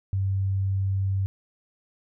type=tone; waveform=sine; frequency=96.8 Hz; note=G2; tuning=21 cents flat; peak=-22 dBFS; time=0.13-1.26 s; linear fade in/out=0 ms; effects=none